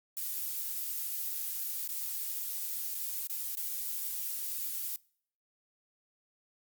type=noise with dropouts; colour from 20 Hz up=violet; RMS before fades=-36 dBFS; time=0.17-4.96 s; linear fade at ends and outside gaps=0 ms; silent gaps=1.876-1.89 / 2.947-2.951 / 3.27-3.298 / 3.552-3.571 s; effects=noise-tail reverb RT60 0.6 s tail -25 dB re dry + Opus 48 kbps